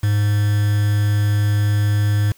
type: tone with quantisation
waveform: triangle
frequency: 103.4 Hz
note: G#2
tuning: 7 cents flat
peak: -12 dBFS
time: 0.03-2.32 s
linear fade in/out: 5 ms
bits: 5
effects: white hiss -54 dBFS RMS until 2.37 s